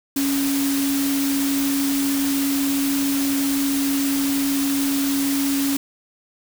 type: tone in noise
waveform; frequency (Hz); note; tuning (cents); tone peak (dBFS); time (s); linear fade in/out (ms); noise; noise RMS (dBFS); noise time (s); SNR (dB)
sine; 277.2; C#4; 0; -19; 0.16-5.77; 5; white; -27; 0.16-5.77; +5
effects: none